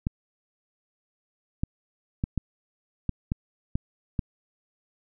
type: clicks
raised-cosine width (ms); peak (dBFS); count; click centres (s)
5; -13; 8; 0.069 / 1.635 / 2.239 / 2.377 / 3.093 / 3.319 / 3.755 / 4.192
effects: none